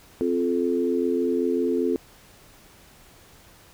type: chord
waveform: sine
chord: F major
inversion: second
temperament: equal with one note detuned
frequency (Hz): 261.6 / 349.2 / 434.4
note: C4 / F4 / A4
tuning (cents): 0 / 0 / -22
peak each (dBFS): -25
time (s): 0.21-1.96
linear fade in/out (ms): 0
effects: pink hiss -52 dBFS RMS until 3.73 s